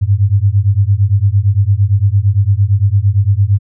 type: beating tone pair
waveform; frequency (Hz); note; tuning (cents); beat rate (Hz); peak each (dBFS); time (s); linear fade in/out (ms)
sine; 95.9 / 104.7; G2 / G#2; -37 / +15; 8.8; -11; 0.01-3.59; 20
effects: none